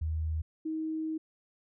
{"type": "tone pair in turn", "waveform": "sine", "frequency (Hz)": [79.1, 316.4], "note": ["D#2", "D#4"], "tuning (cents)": [29, 29], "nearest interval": "2 octaves", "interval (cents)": 2400, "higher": "second", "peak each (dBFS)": [-29, -31], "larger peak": "first", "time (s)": [[0.01, 0.42], [0.65, 1.18]], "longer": "second", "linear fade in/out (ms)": 10, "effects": []}